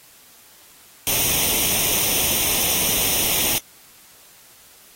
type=noise with comb filter; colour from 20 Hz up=white; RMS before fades=-20 dBFS; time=1.07-3.58 s; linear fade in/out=0 ms; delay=0.33 ms; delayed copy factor=+0.7; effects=white hiss -49 dBFS RMS until 4.95 s + AAC 48 kbps